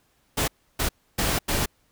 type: noise bursts at uneven times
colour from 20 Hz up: pink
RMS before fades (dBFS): -24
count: 4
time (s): 0.37-0.48 / 0.79-0.89 / 1.18-1.39 / 1.48-1.66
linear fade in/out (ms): 10
effects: pink hiss -66 dBFS RMS until 1.91 s